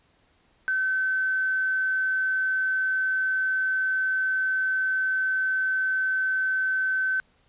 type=tone with quantisation; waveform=sine; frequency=1531 Hz; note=G6; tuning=41 cents flat; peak=-22 dBFS; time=0.68-7.2 s; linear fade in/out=0 ms; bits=8; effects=pink hiss -64 dBFS RMS until 7.48 s + resampled to 8000 Hz